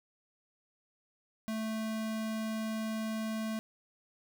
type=tone; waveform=square; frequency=220 Hz; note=A3; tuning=in tune; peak=-34 dBFS; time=1.48-3.59 s; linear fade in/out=0 ms; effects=none